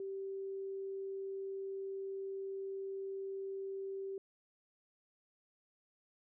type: tone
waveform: sine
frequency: 388.8 Hz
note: G4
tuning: 14 cents flat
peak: -39 dBFS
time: 0-4.18 s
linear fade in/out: 2 ms
effects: none